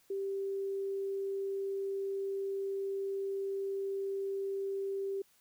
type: tone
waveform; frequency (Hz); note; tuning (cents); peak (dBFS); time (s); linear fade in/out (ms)
sine; 392; G4; 0; -33; 0.1-5.22; 5
effects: white hiss -68 dBFS RMS until 5.4 s